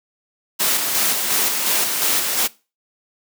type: noise with tremolo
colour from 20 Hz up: white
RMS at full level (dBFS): -18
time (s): 0.59-2.48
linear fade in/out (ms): 20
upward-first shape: square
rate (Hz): 2.8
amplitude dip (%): 35
effects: noise-tail reverb RT60 0.3 s tail -21 dB re dry + high-pass 200 Hz 12 dB/octave